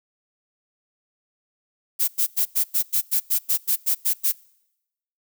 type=noise bursts; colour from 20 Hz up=violet; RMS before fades=-20 dBFS; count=13; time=1.99-4.325 s; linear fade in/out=20 ms; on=91 ms; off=96 ms; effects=noise-tail reverb RT60 0.9 s tail -25 dB re dry